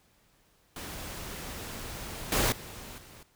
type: noise with level steps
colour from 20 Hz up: pink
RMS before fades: -40 / -26 / -44 / -51 dBFS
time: 0.76-3.23 s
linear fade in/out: 2 ms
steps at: 2.32 / 2.52 / 2.98 s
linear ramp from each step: 2 ms
effects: pink hiss -66 dBFS RMS until 3.35 s